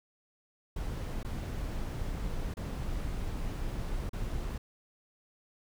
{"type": "noise with dropouts", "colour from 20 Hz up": "brown", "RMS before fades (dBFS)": -35, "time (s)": [0.76, 4.58], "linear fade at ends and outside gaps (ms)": 5, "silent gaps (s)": [[1.231, 1.246], [2.54, 2.569], [4.094, 4.131]], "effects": []}